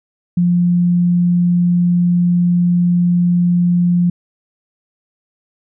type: tone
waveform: sine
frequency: 175.5 Hz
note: F3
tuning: 9 cents sharp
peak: -10 dBFS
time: 0.37-4.1 s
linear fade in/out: 5 ms
effects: none